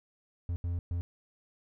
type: tone bursts at uneven times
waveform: triangle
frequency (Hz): 86.7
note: F2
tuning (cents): -12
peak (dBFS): -28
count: 3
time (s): 0.49-0.56 / 0.64-0.79 / 0.91-1.01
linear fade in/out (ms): 0
effects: none